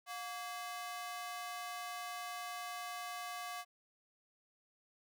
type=ring-modulated tone; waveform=sawtooth; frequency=930 Hz; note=A#5; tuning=4 cents flat; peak=-35 dBFS; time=0.06-3.65 s; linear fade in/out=50 ms; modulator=215 Hz; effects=none